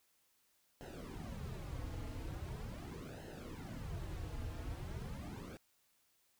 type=noise with flanger; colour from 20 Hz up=brown; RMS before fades=-45 dBFS; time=0.81-5.57 s; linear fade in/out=0 ms; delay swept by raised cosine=0.85 to 5.35 ms; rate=0.41 Hz; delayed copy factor=-0.8; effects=white hiss -75 dBFS RMS until 6.39 s